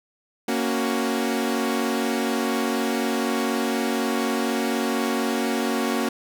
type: chord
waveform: sawtooth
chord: F# major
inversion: first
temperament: equal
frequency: 233.1 / 277.2 / 370 Hz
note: A#3 / C#4 / F#4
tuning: 0 / 0 / 0 cents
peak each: -21 / -23 / -24 dBFS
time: 0.48-6.09 s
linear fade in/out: 5 ms
effects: none